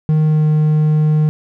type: tone with pitch glide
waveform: triangle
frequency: 154.9 to 153.3 Hz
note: D#3 to D#3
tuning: -7 to -25 cents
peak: -8 dBFS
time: 0.09-1.29 s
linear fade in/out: 0 ms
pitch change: -18 cents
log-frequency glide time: 0.24-0.46 s
effects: none